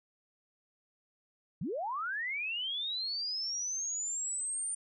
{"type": "linear sweep", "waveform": "sine", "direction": "up", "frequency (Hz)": [126.1, 9080], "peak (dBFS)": -33, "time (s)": [1.61, 4.75], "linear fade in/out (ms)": 5, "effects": []}